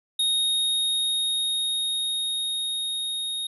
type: tone with level ramp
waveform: square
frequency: 3729 Hz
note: A#7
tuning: in tune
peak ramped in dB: -21 to -28 dBFS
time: 0.19-3.47 s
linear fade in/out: 5 ms
effects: resampled to 32000 Hz